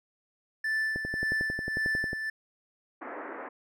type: tone with tremolo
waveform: triangle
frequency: 1760 Hz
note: A6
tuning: in tune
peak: -24 dBFS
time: 0.64-2.3 s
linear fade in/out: 5 ms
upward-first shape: sine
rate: 1.8 Hz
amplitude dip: 55%
type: click train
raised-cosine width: 2 ms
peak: -22 dBFS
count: 14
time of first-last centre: 0.96-2.131 s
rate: 11.1 Hz
type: band-pass noise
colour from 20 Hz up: pink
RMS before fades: -40 dBFS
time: 3.01-3.49 s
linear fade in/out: 10 ms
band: 270 to 2000 Hz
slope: 48 dB/octave
effects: none